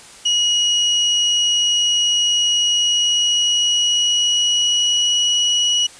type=tone with pitch glide; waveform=35% pulse; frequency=2902 to 2920 Hz; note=F#7 to F#7; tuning=-34 to -24 cents; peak=-12 dBFS; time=0.25-5.87 s; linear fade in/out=10 ms; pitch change=+10 cents; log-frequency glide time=2.67-5.18 s; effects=white hiss -41 dBFS RMS until 5.99 s + resampled to 22050 Hz